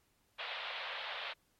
white band-pass noise, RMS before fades -42 dBFS, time 0.38-1.34 s, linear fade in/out 20 ms, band 510 to 3800 Hz, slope 48 dB/octave, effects pink hiss -74 dBFS RMS until 1.59 s + MP3 64 kbps

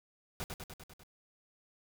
pink noise with echo, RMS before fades -39 dBFS, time 0.4-0.44 s, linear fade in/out 0 ms, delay 99 ms, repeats 6, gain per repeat -3 dB, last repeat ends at 1.034 s, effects none

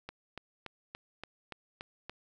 click train, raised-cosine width 0.3 ms, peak -25 dBFS, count 8, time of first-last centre 0.09-2.096 s, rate 3.49 Hz, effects none

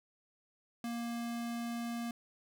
square tone, 234.9 Hz, A#3, 13 cents sharp, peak -37 dBFS, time 0.84-2.11 s, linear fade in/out 2 ms, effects none

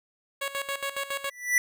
10% pulse tone with tremolo, 554.4 Hz, C#5, in tune, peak -20 dBFS, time 0.41-1.3 s, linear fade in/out 10 ms, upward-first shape square, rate 7.2 Hz, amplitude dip 75%
square tone with exponential growth, 1971 Hz, B6, 4 cents flat, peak -17 dBFS, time 1.27-1.58 s, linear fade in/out 1 ms, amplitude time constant 66 ms
effects none

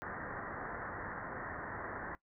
white low-pass noise, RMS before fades -43 dBFS, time 0.02-2.15 s, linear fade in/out 0 ms, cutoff 1900 Hz, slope 96 dB/octave, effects noise-tail reverb RT60 0.1 s tail -18 dB re dry

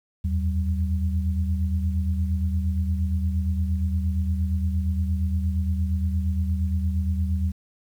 sine tone cluster, 80.1 / 88.7 / 190.6 Hz, E2 / F2 / G3, -49 / +27 / -48 cents, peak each -22 / -31 / -30 dBFS, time 0.24-7.52 s, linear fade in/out 10 ms, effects 9-bit

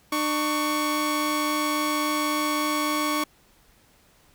sawtooth tone pair together, 300.6 / 1116 Hz, D4 / C#6, +40 / +11 cents, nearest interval octave + major seventh, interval 2271 cents, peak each -22 dBFS, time 0.12-3.24 s, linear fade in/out 5 ms, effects pink hiss -59 dBFS RMS until 4.34 s

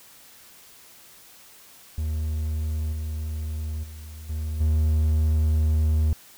triangle tone with level steps, 77.6 Hz, D#2, 4 cents flat, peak -22 / -25 / -35 / -24 / -16 dBFS, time 1.98-6.13 s, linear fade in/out 0 ms, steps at 2.92 / 3.83 / 4.29 / 4.6 s, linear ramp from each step 10 ms, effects white hiss -50 dBFS RMS until 6.37 s

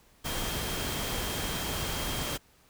sine tone in noise, 3206 Hz, G7, 38 cents sharp, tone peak -41 dBFS, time 0.24-2.38 s, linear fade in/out 20 ms, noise pink, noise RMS -33 dBFS, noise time 0.24-2.38 s, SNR -11 dB, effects pink hiss -62 dBFS RMS until 2.69 s

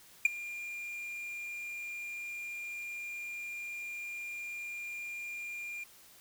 triangle tone with ADSR envelope, 2400 Hz, D7, 37 cents sharp, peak -16 dBFS, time 0.25-5.84 s, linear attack 4 ms, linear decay 15 ms, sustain -21 dB, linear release 7 ms, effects white hiss -58 dBFS RMS until 6.2 s

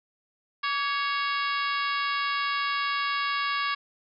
harmonic tone with a mistuned harmonic, 554.4 Hz, C#5, in tune, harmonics 2 / 3 / 4 / 5 / 6 / 7 / 8 / 9, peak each -28 / -32 / -34 / -36 / -38 / -39 / -40 / -41 dBFS, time 0.63-3.75 s, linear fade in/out 10 ms, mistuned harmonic 2, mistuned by +53 cents, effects none

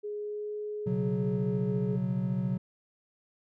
sine tone with pitch glide, 416.6 to 420.2 Hz, G#4 to G#4, +5 to +20 cents, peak -33 dBFS, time 0.03-1.97 s, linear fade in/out 20 ms, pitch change +15 cents, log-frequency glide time 0.16-0.55 s
triangle chord, B suspended second, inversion none, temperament equal with one note detuned, 124.19 / 138.59 / 185 Hz, B2 / C#3 / F#3, +10 / 0 / 0 cents, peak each -31 / -32 / -28 dBFS, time 0.86-2.58 s, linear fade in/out 10 ms
effects none

